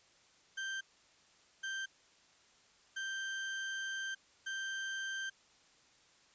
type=tone bursts at uneven times; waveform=35% pulse; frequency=1568 Hz; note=G6; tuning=in tune; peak=-36 dBFS; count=4; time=0.57-0.81 / 1.63-1.86 / 2.96-4.15 / 4.46-5.3 s; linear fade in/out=10 ms; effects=white hiss -66 dBFS RMS until 6.34 s + resampled to 16000 Hz